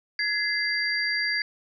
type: tone cluster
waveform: sine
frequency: 1681 / 2067 / 4719 Hz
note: G#6 / C7 / D8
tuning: +20 / -22 / +7 cents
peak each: -28 dBFS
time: 0.19-1.42 s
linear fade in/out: 2 ms
effects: none